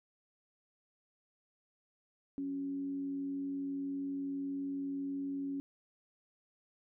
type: tone with frequency modulation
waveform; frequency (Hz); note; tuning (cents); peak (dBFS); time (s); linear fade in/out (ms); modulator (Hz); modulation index
sine; 277.2; C#4; 0; -35; 2.38-5.6; 0; 98.3; 0.21
effects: none